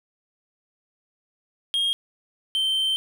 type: tone pair in turn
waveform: triangle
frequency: 3243 / 3113 Hz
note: G#7 / G7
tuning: -42 / -13 cents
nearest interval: minor second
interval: 71 cents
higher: first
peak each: -19 dBFS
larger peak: neither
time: 1.74-1.93 / 2.55-2.96 s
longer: second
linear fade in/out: 0 ms
effects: none